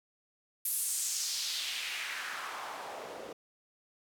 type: noise with band-pass filter sweep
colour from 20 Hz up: white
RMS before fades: -37 dBFS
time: 0.65-3.33 s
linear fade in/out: 5 ms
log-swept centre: 12000 to 410 Hz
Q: 2
effects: none